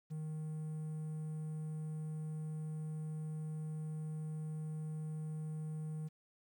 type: tone with quantisation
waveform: triangle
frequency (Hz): 155.6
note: D#3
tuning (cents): 0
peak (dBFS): -37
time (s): 0.1-6.09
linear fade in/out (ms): 20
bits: 11
effects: none